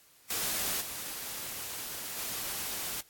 white noise with level steps, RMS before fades -32 / -39 / -36 dBFS, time 0.3-3.01 s, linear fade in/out 5 ms, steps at 0.8 / 2.17 s, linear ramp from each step 20 ms, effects white hiss -61 dBFS RMS until 3.09 s + AAC 64 kbps

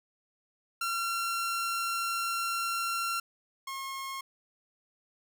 sawtooth tone pair in turn, 1367 / 1079.1 Hz, F6 / C#6, -37 / -47 cents, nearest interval major third, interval 410 cents, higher first, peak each -26 / -32 dBFS, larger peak first, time 0.81-3.2 / 3.67-4.21 s, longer first, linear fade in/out 5 ms, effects none

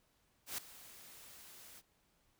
white noise with ADSR envelope, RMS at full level -39 dBFS, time 0.46-1.82 s, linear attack 120 ms, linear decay 5 ms, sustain -17 dB, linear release 39 ms, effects pink hiss -75 dBFS RMS until 2.39 s

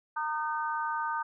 harmonic tone, 305.9 Hz, D#4, 29 cents flat, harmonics 3 / 4 / 5, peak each -32 / -34 / -36 dBFS, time 0.16-1.23 s, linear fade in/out 10 ms, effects none

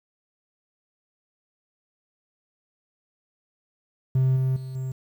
triangle tone with level steps, 130.81 Hz, C3, in tune, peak -15 / -18 / -30 / -25 dBFS, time 4.15-4.92 s, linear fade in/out 5 ms, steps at 4.36 / 4.56 / 4.75 s, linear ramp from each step 5 ms, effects tanh soft clip ceiling -11 dBFS + 9-bit

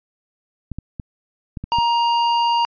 clicks, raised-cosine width 5 ms, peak -16 dBFS, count 6, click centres 0.717 / 0.786 / 0.998 / 1.572 / 1.64 / 1.786 s
square tone, 939 Hz, A#5, 12 cents sharp, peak -16 dBFS, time 1.72-2.65 s, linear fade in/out 0 ms
effects resampled to 11025 Hz

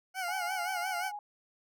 20% pulse tone with vibrato, 729 Hz, F#5, 26 cents flat, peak -28 dBFS, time 0.14-1.12 s, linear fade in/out 50 ms, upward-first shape sine, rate 5.7 Hz, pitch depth 85 cents each way
sine tone with tremolo, 828 Hz, G#5, 5 cents flat, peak -36 dBFS, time 0.28-1.19 s, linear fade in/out 2 ms, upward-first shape triangle, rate 13 Hz, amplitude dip 35%
effects none

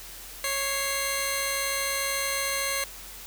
10% pulse tone pair together, 551.6 / 2093 Hz, C#5 / C7, -9 / 0 cents, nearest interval octave + major seventh, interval 2309 cents, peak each -21 / -20 dBFS, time 0.44-2.84 s, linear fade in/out 2 ms, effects added 44 Hz sine -49 dBFS peak until 3.26 s + white hiss -43 dBFS RMS until 3.26 s

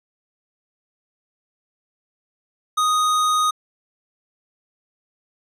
square tone, 1244.5 Hz, D#6, in tune, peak -17 dBFS, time 2.77-3.51 s, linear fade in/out 10 ms, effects low-pass 11000 Hz 12 dB/octave

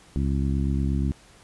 harmonic tone, 68.5 Hz, C#2, 20 cents flat, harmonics 1 / 2 / 3 / 4 / 5, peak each -24 / -27 / -29 / -32 / -38 dBFS, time 0.16-1.12 s, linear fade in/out 0 ms, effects pink hiss -53 dBFS RMS until 1.43 s + resampled to 24000 Hz

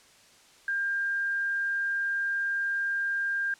sine tone, 1600 Hz, G6, 35 cents sharp, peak -26 dBFS, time 0.68-3.54 s, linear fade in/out 2 ms, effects white hiss -57 dBFS RMS until 3.59 s + low-pass 8000 Hz 12 dB/octave

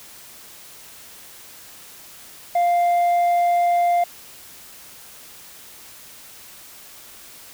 triangle tone with tanh clipping, 698.5 Hz, F5, in tune, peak -16 dBFS, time 2.55-4.04 s, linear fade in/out 5 ms, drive 8 dB, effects white hiss -43 dBFS RMS until 7.53 s

